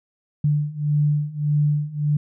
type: beating tone pair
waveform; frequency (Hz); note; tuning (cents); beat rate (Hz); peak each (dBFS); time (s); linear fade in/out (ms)
sine; 147.1 / 148.8; D3 / D3; +3 / +23; 1.7; -22 / -20; 0.44-2.17; 5
effects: none